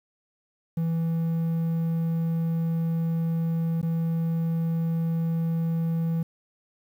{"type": "tone with dropouts", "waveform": "triangle", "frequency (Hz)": 164.81, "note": "E3", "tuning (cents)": 0, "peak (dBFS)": -21, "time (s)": [0.77, 6.23], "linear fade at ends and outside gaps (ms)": 5, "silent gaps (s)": [3.815, 3.828], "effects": ["9-bit"]}